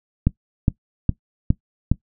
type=click train; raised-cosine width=5 ms; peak=-3 dBFS; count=5; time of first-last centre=0.27-1.916 s; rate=2.43 Hz; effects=noise-tail reverb RT60 0.1 s tail -19 dB re dry